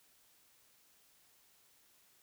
silence, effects white hiss -68 dBFS RMS until 2.22 s

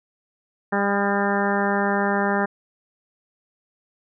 harmonic tone with a mistuned harmonic, 200.4 Hz, G3, 38 cents sharp, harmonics 1 / 2 / 3 / 4 / 5 / 6 / 7 / 8 / 9, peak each -24 / -26 / -28 / -26 / -30 / -32 / -31 / -29 / -30 dBFS, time 0.72-2.46 s, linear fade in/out 10 ms, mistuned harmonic 6, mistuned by +30 cents, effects none

